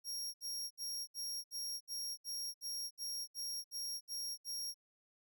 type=tone bursts; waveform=sawtooth; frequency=5588 Hz; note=F8; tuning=in tune; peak=-37 dBFS; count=13; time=0.04-4.744 s; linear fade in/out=50 ms; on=300 ms; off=67 ms; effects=none